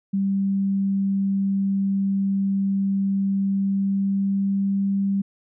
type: tone with pitch glide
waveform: sine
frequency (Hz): 195.9 to 197.03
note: G3 to G3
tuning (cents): -1 to +9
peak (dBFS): -19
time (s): 0.13-5.22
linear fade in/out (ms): 10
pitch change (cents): +10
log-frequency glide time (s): 3.48-4.84
effects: none